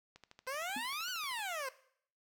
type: click train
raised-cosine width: 0.2 ms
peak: -36 dBFS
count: 17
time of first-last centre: 0.16-1.391 s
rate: 13 Hz
type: exponential two-way sweep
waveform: 15% pulse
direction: up then down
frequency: 505 to 1529 to 505 Hz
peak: -31 dBFS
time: 0.47-1.69 s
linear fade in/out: 5 ms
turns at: 1.1 s
type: tone with exponential decay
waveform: sine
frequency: 253.6 Hz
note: B3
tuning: 46 cents sharp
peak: -37 dBFS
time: 0.76-0.87 s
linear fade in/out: 5 ms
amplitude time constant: 22 ms
effects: noise-tail reverb RT60 0.6 s tail -17 dB re dry